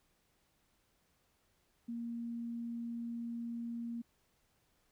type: tone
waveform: sine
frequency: 234.1 Hz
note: A#3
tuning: 8 cents sharp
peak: -38 dBFS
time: 1.88-4.02 s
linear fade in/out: 10 ms
effects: pink hiss -75 dBFS RMS until 4.91 s